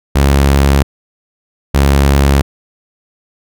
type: tone pair in turn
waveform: sawtooth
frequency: 69.5 / 69.5 Hz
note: C#2 / C#2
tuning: +5 / +5 cents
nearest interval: unison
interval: 0 cents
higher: neither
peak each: -3 dBFS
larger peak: neither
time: 0.15-0.83 / 1.74-2.42 s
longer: neither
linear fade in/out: 10 ms
effects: none